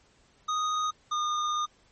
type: tone pair in turn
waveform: square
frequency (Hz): 1244.5 / 1218.2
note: D#6 / D#6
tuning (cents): 0 / -37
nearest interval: unison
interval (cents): 37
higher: first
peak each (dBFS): -27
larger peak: neither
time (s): 0.48-0.91 / 1.11-1.66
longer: second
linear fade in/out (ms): 10
effects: pink hiss -63 dBFS RMS until 1.91 s + MP3 32 kbps